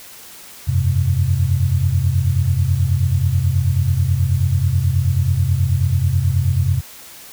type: chord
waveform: sine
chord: F suspended second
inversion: none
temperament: equal with one note detuned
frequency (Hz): 87.31 / 96.59 / 130.81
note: F2 / G2 / C3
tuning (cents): 0 / -25 / 0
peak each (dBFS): -18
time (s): 0.67-6.81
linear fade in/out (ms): 20
effects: white hiss -39 dBFS RMS until 7.32 s